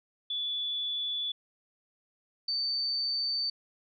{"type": "tone pair in turn", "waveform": "sine", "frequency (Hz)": [3448, 4567], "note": ["A7", "D8"], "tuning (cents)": [-36, -49], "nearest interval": "perfect fourth", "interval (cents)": 487, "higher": "second", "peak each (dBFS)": [-30, -28], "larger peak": "second", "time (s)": [[0.3, 1.32], [2.48, 3.5]], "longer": "neither", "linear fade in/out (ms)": 5, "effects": []}